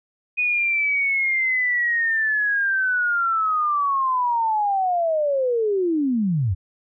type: linear sweep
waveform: sine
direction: down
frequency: 2489 to 82.41 Hz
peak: -18 dBFS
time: 0.37-6.55 s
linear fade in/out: 20 ms
effects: none